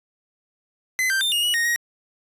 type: tone with pitch steps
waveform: 45% pulse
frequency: 2034 / 1568 / 3592 / 2854 / 2922 / 1861 / 1888 Hz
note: C7 / G6 / A7 / F7 / F#7 / A#6 / A#6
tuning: -50 / 0 / +35 / +37 / -22 / -3 / +22 cents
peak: -19 dBFS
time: 0.99-1.76 s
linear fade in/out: 0 ms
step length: 110 ms
effects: resampled to 32000 Hz